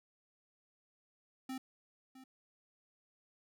square tone with echo, 261.6 Hz, C4, in tune, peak -40 dBFS, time 1.49-1.58 s, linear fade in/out 5 ms, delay 660 ms, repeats 1, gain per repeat -14 dB, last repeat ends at 2.24 s, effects none

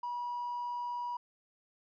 triangle tone with hard clipping, 968 Hz, B5, 35 cents flat, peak -35 dBFS, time 0.03-1.17 s, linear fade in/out 5 ms, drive 4 dB, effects resampled to 11025 Hz

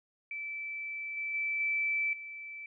sine tone with level steps, 2320 Hz, D7, 22 cents flat, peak -36 / -33 / -30 / -28 / -41 dBFS, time 0.31-2.66 s, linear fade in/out 2 ms, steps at 1.17 / 1.34 / 1.6 / 2.13 s, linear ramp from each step 2 ms, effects none

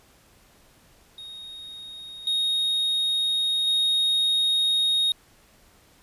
triangle tone with level steps, 3733 Hz, A#7, 2 cents sharp, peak -36 / -20 / -18 dBFS, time 1.18-5.12 s, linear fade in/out 2 ms, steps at 2.27 / 3.67 s, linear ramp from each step 2 ms, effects pink hiss -57 dBFS RMS until 6.02 s + resampled to 32000 Hz

